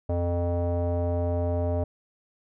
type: tone with low-pass filter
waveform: square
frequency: 87 Hz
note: F2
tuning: 6 cents flat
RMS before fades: -26 dBFS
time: 0.09-1.84 s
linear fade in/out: 5 ms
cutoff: 640 Hz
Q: 4.3
effects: none